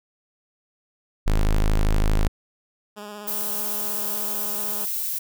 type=tone; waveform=square; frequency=26.29 Hz; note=G#0; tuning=22 cents sharp; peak=-17 dBFS; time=1.26-2.28 s; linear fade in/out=10 ms
type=tone with vibrato; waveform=10% pulse; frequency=207.7 Hz; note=G#3; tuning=in tune; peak=-27 dBFS; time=2.96-4.86 s; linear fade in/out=20 ms; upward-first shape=square; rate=16 Hz; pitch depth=21 cents each way
type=noise; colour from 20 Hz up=violet; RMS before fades=-27 dBFS; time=3.27-5.19 s; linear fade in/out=10 ms
effects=none

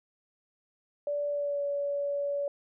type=tone with pitch glide; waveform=sine; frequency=580 to 569.4 Hz; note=D5 to C#5; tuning=-22 to +46 cents; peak=-28 dBFS; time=1.07-2.48 s; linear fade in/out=2 ms; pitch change=-32 cents; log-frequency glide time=1.29-1.63 s; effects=none

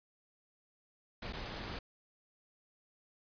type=noise with dropouts; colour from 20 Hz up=pink; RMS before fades=-42 dBFS; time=1.22-1.79 s; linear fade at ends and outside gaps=5 ms; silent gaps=1.326-1.332 s; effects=resampled to 11025 Hz

